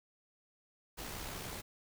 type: noise with amplitude modulation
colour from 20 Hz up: pink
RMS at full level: -42 dBFS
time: 0.97-1.62 s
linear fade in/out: 20 ms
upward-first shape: sine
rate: 66.7 Hz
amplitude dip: 35%
effects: none